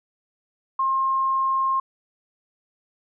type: tone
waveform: sine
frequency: 1066 Hz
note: C6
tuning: 32 cents sharp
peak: -19 dBFS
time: 0.79-1.8 s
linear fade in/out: 5 ms
effects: none